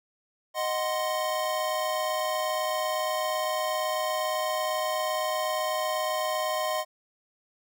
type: chord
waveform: square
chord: C diminished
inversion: first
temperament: equal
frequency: 622.3 / 740 / 1046.5 Hz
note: Eb5 / Gb5 / C6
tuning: 0 / 0 / 0 cents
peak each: -30 / -34 / -32 dBFS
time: 0.54-6.85 s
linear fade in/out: 50 ms
effects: none